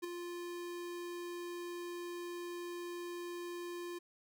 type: tone with ADSR envelope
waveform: square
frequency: 349.2 Hz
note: F4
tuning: in tune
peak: -36 dBFS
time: 0.02-3.99 s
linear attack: 22 ms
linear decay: 8 ms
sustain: -6 dB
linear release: 12 ms
effects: none